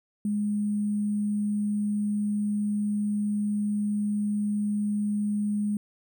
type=tone with sample-and-hold; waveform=sine; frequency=207.7 Hz; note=G#3; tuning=in tune; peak=-24 dBFS; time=0.25-5.77 s; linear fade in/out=2 ms; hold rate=8820 Hz; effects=none